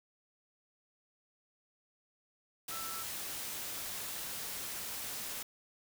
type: tone in noise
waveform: sine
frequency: 1328 Hz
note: E6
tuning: 12 cents sharp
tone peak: -44 dBFS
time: 2.71-3.03 s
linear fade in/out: 5 ms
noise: white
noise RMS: -41 dBFS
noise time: 2.68-5.43 s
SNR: -6 dB
effects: none